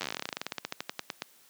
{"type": "slowing click train", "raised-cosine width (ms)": 0.2, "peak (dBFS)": -15, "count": 28, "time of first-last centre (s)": [0.01, 1.221], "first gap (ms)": 10, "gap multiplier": 1.1, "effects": ["white hiss -60 dBFS RMS until 1.49 s", "high-pass 150 Hz 12 dB/octave"]}